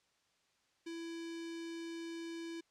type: tone with notch filter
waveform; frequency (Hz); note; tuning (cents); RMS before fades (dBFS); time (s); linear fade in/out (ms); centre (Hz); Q
square; 332.8; E4; +17; -44; 0.86-2.61; 10; 790; 0.52
effects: white hiss -75 dBFS RMS until 2.7 s + low-pass 6000 Hz 12 dB/octave